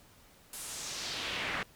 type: noise with band-pass filter sweep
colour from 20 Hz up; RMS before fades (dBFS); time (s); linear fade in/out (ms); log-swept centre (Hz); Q
brown; -38; 0.53-1.63; 2; 11000 to 1900; 1.7
effects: pink hiss -60 dBFS RMS until 1.75 s